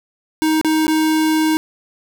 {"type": "tone with dropouts", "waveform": "square", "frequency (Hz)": 314, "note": "D#4", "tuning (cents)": 16, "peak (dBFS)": -14, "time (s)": [0.42, 1.57], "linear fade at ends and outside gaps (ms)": 0, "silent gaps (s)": [[0.613, 0.647], [0.868, 0.88]], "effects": ["9-bit"]}